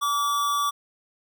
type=tone with amplitude modulation; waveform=square; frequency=1153 Hz; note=D6; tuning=32 cents flat; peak=-21 dBFS; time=0.01-0.71 s; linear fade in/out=20 ms; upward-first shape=sine; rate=252 Hz; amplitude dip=35%; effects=none